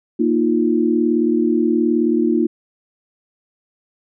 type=chord; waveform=sine; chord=Bb suspended fourth; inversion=none; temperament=just; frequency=233.1 / 310.8 / 349.6 Hz; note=Bb3 / Eb4 / F4; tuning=0 / -2 / +2 cents; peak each=-18 dBFS; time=0.19-2.47 s; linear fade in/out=10 ms; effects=none